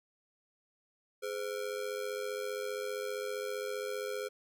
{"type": "ring-modulated tone", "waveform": "square", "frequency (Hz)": 466.2, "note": "A#4", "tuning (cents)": 0, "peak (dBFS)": -33, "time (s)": [1.22, 4.29], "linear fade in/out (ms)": 20, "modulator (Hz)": 47.6, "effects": []}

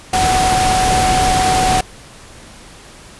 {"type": "tone in noise", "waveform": "sine", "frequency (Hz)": 746, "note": "F#5", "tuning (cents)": 14, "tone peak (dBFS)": -13, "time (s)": [0.13, 1.81], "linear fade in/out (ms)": 5, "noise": "pink", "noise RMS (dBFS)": -17, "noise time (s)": [0.13, 1.81], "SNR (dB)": 1, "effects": ["pink hiss -39 dBFS RMS until 3.19 s", "resampled to 24000 Hz"]}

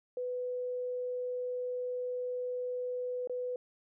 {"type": "tone with dropouts", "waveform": "sine", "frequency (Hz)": 497.5, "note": "B4", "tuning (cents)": 13, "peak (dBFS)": -33, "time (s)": [0.17, 3.56], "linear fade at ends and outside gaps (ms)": 2, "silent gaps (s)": [3.274, 3.296], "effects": []}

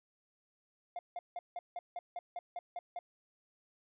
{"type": "tone bursts", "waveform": "triangle", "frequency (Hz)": 705, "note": "F5", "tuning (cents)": 16, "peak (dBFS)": -36, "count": 11, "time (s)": [0.96, 2.99], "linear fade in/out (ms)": 2, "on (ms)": 30, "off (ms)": 170, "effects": ["resampled to 8000 Hz"]}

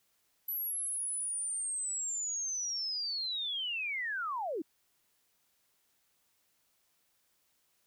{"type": "linear sweep", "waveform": "sine", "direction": "down", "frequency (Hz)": [11900, 278], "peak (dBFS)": -33, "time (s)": [0.48, 4.62], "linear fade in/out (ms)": 5, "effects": ["white hiss -74 dBFS RMS until 7.86 s"]}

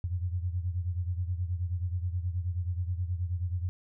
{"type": "beating tone pair", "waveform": "sine", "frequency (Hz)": [87, 96.4], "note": ["F2", "G2"], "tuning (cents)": [-6, -28], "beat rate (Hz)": 9.4, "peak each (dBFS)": [-30, -35], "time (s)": [0.04, 3.69], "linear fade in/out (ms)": 0, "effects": []}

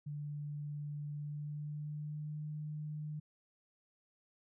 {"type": "tone with pitch glide", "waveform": "sine", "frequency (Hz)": [147, 151.39], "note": ["D3", "D#3"], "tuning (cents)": [2, -47], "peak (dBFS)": -39, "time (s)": [0.06, 3.2], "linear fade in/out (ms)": 10, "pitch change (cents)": 51, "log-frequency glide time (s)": [1.14, 2.44], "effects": []}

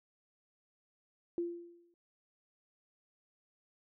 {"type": "tone with exponential decay", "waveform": "sine", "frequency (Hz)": 344.2, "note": "F4", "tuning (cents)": -25, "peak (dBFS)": -30, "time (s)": [1.38, 1.94], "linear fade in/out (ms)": 1, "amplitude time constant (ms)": 120, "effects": []}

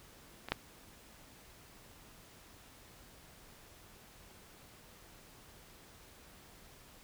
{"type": "clicks", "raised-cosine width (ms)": 0.3, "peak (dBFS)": [-26, -14], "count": 2, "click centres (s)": [0.486, 0.52], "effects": ["pink hiss -58 dBFS RMS until 7.03 s"]}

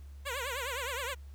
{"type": "tone with vibrato", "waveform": "10% pulse", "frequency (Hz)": 518, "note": "C5", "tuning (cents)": -17, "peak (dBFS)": -26, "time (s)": [0.25, 1.15], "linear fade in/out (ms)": 20, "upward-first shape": "triangle", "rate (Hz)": 9.7, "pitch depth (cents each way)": 210, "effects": ["added 70 Hz sine -45 dBFS peak until 1.34 s", "pink hiss -66 dBFS RMS until 1.34 s"]}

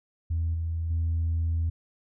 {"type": "tone with level steps", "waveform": "sine", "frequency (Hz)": 82.41, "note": "E2", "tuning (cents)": 0, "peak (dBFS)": [-23, -26, -22], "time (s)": [0.3, 1.7], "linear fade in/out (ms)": 10, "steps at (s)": [0.54, 0.9], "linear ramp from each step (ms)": 5, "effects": ["tanh soft clip ceiling -21 dBFS"]}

